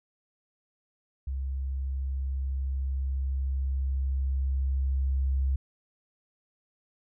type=tone with level ramp; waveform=sine; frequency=66.9 Hz; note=C2; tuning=39 cents sharp; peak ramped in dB=-29 to -23 dBFS; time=1.27-5.56 s; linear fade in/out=5 ms; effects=none

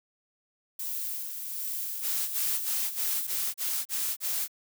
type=noise with tremolo; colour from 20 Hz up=violet; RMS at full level=-33 dBFS; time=0.79-3.27 s; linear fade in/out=5 ms; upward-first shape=sine; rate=1.3 Hz; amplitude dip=40%
type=noise bursts; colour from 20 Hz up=blue; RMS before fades=-30 dBFS; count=8; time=2.01-4.481 s; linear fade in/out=50 ms; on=280 ms; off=33 ms
effects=none

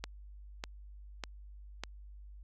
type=click train; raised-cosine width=0.2 ms; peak=-20 dBFS; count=4; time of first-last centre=0.04-1.836 s; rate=1.67 Hz; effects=added 50 Hz sine -48 dBFS peak until 2.43 s

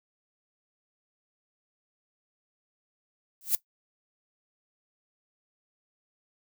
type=noise with exponential growth; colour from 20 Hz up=violet; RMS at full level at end=-20 dBFS; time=3.41-3.55 s; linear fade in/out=0 ms; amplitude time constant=30 ms; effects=noise-tail reverb RT60 0.1 s tail -18 dB re dry

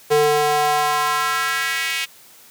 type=tone with high-pass filter sweep; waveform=square; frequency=148.8 Hz; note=D3; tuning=23 cents sharp; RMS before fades=-19 dBFS; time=0.1-2.06 s; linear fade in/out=20 ms; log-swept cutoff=430 to 2500 Hz; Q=2.4; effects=white hiss -47 dBFS RMS until 2.5 s + high-pass 80 Hz 12 dB/octave

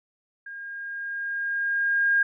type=tone with level ramp; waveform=sine; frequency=1618 Hz; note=G#6; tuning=46 cents flat; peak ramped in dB=-36 to -17 dBFS; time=0.46-2.23 s; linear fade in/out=5 ms; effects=none

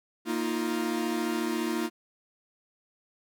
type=chord; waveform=45% pulse; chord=Bb suspended fourth; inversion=none; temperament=equal with one note detuned; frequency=233.1 / 314.9 / 349.2 Hz; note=Bb3 / Eb4 / F4; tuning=0 / +21 / 0 cents; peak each=-32 dBFS; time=0.25-1.9 s; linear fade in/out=50 ms; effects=none

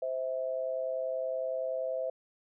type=tone pair together; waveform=sine; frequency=520 / 650.6 Hz; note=C5 / E5; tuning=-11 / -23 cents; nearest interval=major third; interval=388 cents; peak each=-33 / -34 dBFS; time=0.02-2.1 s; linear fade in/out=5 ms; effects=none

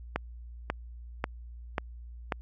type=click train; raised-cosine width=0.5 ms; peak=-13 dBFS; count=5; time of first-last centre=0.16-2.322 s; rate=1.85 Hz; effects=added 59 Hz sine -42 dBFS peak until 2.41 s + AAC 32 kbps

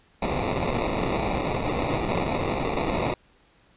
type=noise with sample-and-hold; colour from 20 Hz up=blue; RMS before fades=-26 dBFS; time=0.22-3.14 s; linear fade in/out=2 ms; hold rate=1575 Hz; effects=pink hiss -60 dBFS RMS until 3.76 s + resampled to 8000 Hz

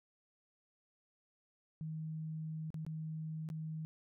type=tone with dropouts; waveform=sine; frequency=157.7 Hz; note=D#3; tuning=24 cents sharp; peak=-39 dBFS; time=1.81-3.85 s; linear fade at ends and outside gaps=0 ms; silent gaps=2.704-2.743 / 2.85-2.865 / 3.489-3.501 s; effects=none

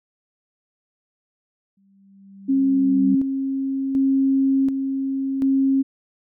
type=tone with exponential growth; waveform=sine; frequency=196 Hz; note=G3; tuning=in tune; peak=-18 dBFS; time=1.77-3.15 s; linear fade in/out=5 ms; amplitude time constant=300 ms
type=tone with tremolo; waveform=sine; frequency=270 Hz; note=C#4; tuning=45 cents flat; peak=-15 dBFS; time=2.48-5.83 s; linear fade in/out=20 ms; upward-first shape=square; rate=0.68 Hz; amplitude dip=50%
effects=none

